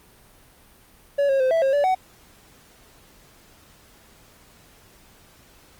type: tone with pitch steps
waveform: triangle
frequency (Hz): 566 / 542 / 518 / 658 / 538 / 576 / 749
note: C#5 / C#5 / C5 / E5 / C5 / D5 / F#5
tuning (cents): +36 / -39 / -17 / -3 / +48 / -34 / +21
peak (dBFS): -15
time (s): 1.18-1.95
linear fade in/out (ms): 10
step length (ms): 110
effects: pink hiss -53 dBFS RMS until 5.79 s + Opus 32 kbps